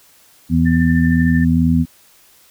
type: harmonic tone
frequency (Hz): 82.41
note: E2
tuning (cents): 0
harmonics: 1 / 2 / 3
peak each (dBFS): -18 / -15 / -14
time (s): 0.49-1.86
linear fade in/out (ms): 50
type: tone with tremolo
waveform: sine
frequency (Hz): 1782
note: A6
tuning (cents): +22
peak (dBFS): -21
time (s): 0.65-1.45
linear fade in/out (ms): 20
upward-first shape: triangle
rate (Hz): 13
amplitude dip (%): 60
effects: white hiss -50 dBFS RMS until 2.5 s